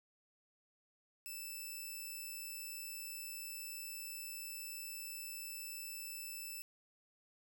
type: tone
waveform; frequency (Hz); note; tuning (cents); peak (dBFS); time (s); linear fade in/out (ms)
5% pulse; 2637; E7; 0; -35; 1.26-6.62; 0
effects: none